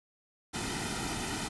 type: noise with comb filter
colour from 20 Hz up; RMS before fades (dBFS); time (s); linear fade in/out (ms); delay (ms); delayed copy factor
pink; -35; 0.53-1.49; 20; 1.8; -0.7
effects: resampled to 24000 Hz